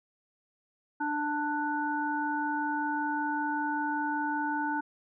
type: harmonic tone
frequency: 295.8 Hz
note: D4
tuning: 13 cents sharp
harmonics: 1 / 3 / 5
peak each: -33 / -31 / -34 dBFS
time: 1-4.81 s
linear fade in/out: 10 ms
effects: none